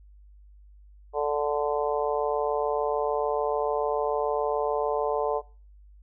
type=harmonic tone; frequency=146.83 Hz; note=D3; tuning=in tune; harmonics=3 / 4 / 5 / 6 / 7; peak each=-27 / -29 / -31 / -33 / -34 dBFS; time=1.13-5.42 s; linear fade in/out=50 ms; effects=noise-tail reverb RT60 0.4 s tail -23 dB re dry + added 50 Hz sine -49 dBFS peak until 6.02 s